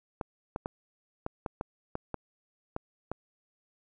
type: clicks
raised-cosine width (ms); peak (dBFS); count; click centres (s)
1; -19; 10; 0.212 / 0.561 / 0.659 / 1.264 / 1.462 / 1.611 / 1.954 / 2.143 / 2.764 / 3.116
effects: none